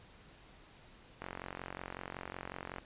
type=click train; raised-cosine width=0.5 ms; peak=-26 dBFS; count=72; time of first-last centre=1.22-2.784 s; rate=45.4 Hz; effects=pink hiss -59 dBFS RMS until 2.85 s + resampled to 8000 Hz